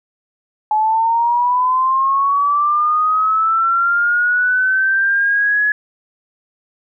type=linear sweep; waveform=sine; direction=up; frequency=850 to 1698 Hz; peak=-12 dBFS; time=0.71-5.72 s; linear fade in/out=2 ms; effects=none

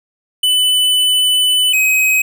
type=tone pair in turn; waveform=square; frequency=2998 / 2532 Hz; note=F#7 / D#7; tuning=+22 / +30 cents; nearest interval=minor third; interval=292 cents; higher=first; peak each=-11 dBFS; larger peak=neither; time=0.43-1.73 / 1.73-2.22 s; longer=first; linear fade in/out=5 ms; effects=none

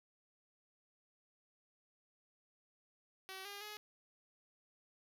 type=tone with pitch steps; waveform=5% pulse; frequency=380.7 / 404.4 / 420.8 Hz; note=F#4 / G#4 / G#4; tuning=+49 / -46 / +23 cents; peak=-35 dBFS; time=3.29-3.77 s; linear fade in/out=0 ms; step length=160 ms; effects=none

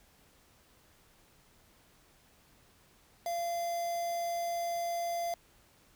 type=tone with quantisation; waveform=triangle; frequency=687 Hz; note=F5; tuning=29 cents flat; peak=-30 dBFS; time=3.26-5.34 s; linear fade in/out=2 ms; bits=7; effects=pink hiss -64 dBFS RMS until 5.95 s

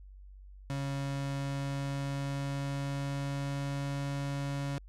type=tone with pitch glide; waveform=35% pulse; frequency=138.59 to 140.28 Hz; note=C#3 to C#3; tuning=0 to +21 cents; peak=-31 dBFS; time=0.7-4.78 s; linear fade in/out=0 ms; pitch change=+21 cents; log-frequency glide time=1.11-4.07 s; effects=added 48 Hz sine -48 dBFS peak until 4.88 s + low-pass 9000 Hz 12 dB/octave

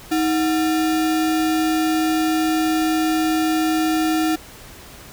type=tone with sample-and-hold; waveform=sine; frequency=316.2 Hz; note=D#4; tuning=28 cents sharp; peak=-16 dBFS; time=0.11-4.36 s; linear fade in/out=10 ms; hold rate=1050 Hz; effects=pink hiss -41 dBFS RMS until 5.12 s

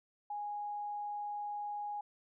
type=tone; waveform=sine; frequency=827 Hz; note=G#5; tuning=8 cents flat; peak=-37 dBFS; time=0.3-2.01 s; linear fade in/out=5 ms; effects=none

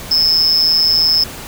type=tone with amplitude modulation; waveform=triangle; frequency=5200 Hz; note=E8; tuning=24 cents flat; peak=-5 dBFS; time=0.11-1.24 s; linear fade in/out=5 ms; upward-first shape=sine; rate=163 Hz; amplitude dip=85%; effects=pink hiss -30 dBFS RMS until 1.47 s

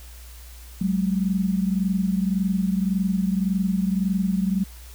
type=tone pair together; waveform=sine; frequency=187.31 / 209.1 Hz; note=F#3 / G#3; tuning=+22 / +12 cents; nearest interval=major second; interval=190 cents; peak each=-21 / -25 dBFS; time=0.81-4.64 s; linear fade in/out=5 ms; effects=added 60 Hz sine -40 dBFS peak until 4.94 s + white hiss -48 dBFS RMS until 4.94 s

